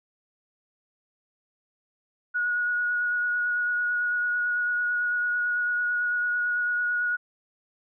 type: tone with vibrato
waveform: sine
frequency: 1454 Hz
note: F#6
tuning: 31 cents flat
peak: -23 dBFS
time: 2.34-7.17 s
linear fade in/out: 20 ms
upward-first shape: sine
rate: 9 Hz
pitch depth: 12 cents each way
effects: none